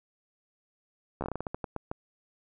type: slowing click train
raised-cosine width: 1 ms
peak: -19 dBFS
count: 13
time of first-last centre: 1.21-1.915 s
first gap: 13 ms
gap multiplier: 1.25
effects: none